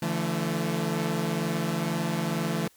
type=chord; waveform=sawtooth; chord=D suspended second; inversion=none; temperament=equal with one note detuned; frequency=146.83 / 168.96 / 220 Hz; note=D3 / E3 / A3; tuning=0 / +43 / 0 cents; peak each=-29 / -25 / -27 dBFS; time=0.02-2.68 s; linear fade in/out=5 ms; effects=white hiss -60 dBFS RMS until 2.76 s